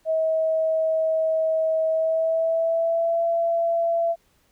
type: tone with pitch glide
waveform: sine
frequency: 640 to 673 Hz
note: D#5 to E5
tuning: +49 to +36 cents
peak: -19 dBFS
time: 0.05-4.16 s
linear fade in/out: 50 ms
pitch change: +87 cents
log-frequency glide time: 1.88-3.23 s
effects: pink hiss -64 dBFS RMS until 4.51 s